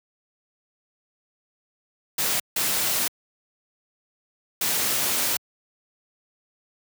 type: noise bursts at uneven times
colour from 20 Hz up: white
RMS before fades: -24 dBFS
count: 3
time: 2.18-2.4 / 2.56-3.08 / 4.61-5.37 s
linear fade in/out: 5 ms
effects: high-pass 100 Hz 12 dB/octave